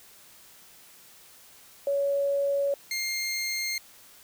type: tone pair in turn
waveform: sine / 20% pulse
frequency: 561 / 2118 Hz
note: C#5 / C7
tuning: +21 / +21 cents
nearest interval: octave + major seventh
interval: 2300 cents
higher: second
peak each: -23 / -23 dBFS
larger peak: neither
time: 1.87-2.74 / 2.91-3.78 s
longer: neither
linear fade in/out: 2 ms
effects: white hiss -53 dBFS RMS until 4.23 s